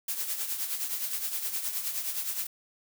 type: noise with tremolo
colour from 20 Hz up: blue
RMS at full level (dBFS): -30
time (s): 0.08-2.47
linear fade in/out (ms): 5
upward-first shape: triangle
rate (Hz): 9.6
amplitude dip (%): 65
effects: none